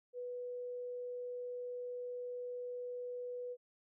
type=tone; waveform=sine; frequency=492.3 Hz; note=B4; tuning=6 cents flat; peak=-40 dBFS; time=0.13-3.57 s; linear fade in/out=50 ms; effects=none